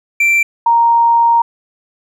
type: tone pair in turn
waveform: triangle / sine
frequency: 2349 / 932.2 Hz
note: D7 / A#5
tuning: 0 / 0 cents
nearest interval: octave + major third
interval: 1600 cents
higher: first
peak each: -7 dBFS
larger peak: neither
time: 0.2-0.43 / 0.66-1.42 s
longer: second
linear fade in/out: 5 ms
effects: none